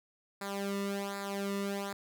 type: tone with flanger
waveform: sawtooth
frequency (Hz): 199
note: G3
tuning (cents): +26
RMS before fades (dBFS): -36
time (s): 0.41-1.93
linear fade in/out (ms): 5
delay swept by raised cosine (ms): 0.33 to 1.29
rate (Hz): 1.3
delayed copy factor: -0.8
effects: none